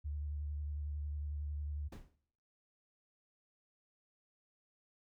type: tone with vibrato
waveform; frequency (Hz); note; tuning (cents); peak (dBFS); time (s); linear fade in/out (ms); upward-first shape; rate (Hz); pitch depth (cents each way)
sine; 73.6; D2; +4; -37; 0.04-1.89; 20; triangle; 11; 34
type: noise with exponential decay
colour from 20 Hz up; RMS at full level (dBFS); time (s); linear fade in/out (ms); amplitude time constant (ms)
brown; -41; 1.92-2.16; 5; 51
effects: noise-tail reverb RT60 0.7 s tail -21 dB re dry